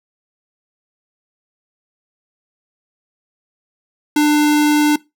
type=tone; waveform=square; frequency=298.2 Hz; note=D4; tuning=27 cents sharp; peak=-11 dBFS; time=4.16-4.96 s; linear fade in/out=5 ms; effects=noise-tail reverb RT60 0.2 s tail -20 dB re dry